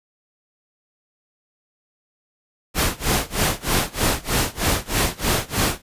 pink noise with tremolo, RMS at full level -18 dBFS, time 2.74-5.82 s, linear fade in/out 50 ms, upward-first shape sine, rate 3.2 Hz, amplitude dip 95%, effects resampled to 32000 Hz

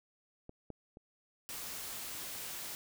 clicks, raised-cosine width 2 ms, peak -34 / -30 / -38 dBFS, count 3, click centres 0.494 / 0.703 / 0.971 s
white noise, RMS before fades -43 dBFS, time 1.49-2.75 s, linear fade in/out 0 ms
effects none

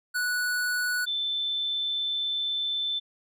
square / sine tone pair in turn, 1475 / 3532 Hz, F#6 / A7, -6 / +6 cents, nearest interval octave + minor third, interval 1512 cents, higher second, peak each -26 dBFS, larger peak neither, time 0.14-1.06 / 1.06-3 s, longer second, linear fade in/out 20 ms, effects none

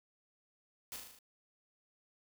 white noise with echo, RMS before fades -44 dBFS, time 0.92-0.96 s, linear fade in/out 0 ms, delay 38 ms, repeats 6, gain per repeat -3 dB, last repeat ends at 1.188 s, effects none

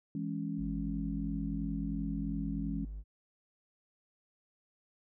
sine chord, C# minor, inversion first, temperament equal, 164.81 / 207.7 / 277.2 Hz, E3 / G#3 / C#4, 0 / 0 / 0 cents, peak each -38 dBFS, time 0.15-2.85 s, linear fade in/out 2 ms
triangle tone, 51.4 Hz, G#1, 17 cents flat, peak -37 dBFS, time 0.57-3.04 s, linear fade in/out 50 ms
effects none

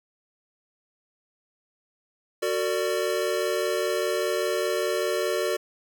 square chord, Gb augmented, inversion none, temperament equal with one note detuned, 370 / 455 / 587.3 Hz, Gb4 / Bb4 / D5, 0 / -42 / 0 cents, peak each -29 dBFS, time 2.42-5.57 s, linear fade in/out 10 ms, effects none

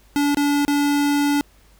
square tone with dropouts, 287.9 Hz, D4, 34 cents flat, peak -17 dBFS, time 0.16-1.41 s, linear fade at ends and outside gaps 0 ms, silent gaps 0.346-0.371 / 0.65-0.68 s, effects added 50 Hz sine -52 dBFS peak until 1.79 s + pink hiss -56 dBFS RMS until 1.79 s

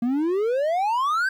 triangle exponential sweep, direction up, 230 to 1600 Hz, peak -18 dBFS, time 0.02-1.29 s, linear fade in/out 5 ms, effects 10-bit

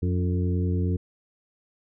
harmonic tone with a mistuned harmonic, 89.6 Hz, F2, 45 cents sharp, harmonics 1 / 2 / 3 / 4 / 5, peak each -23 / -29 / -33 / -35 / -37 dBFS, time 0.02-0.97 s, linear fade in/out 10 ms, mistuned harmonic 3, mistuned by +46 cents, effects none

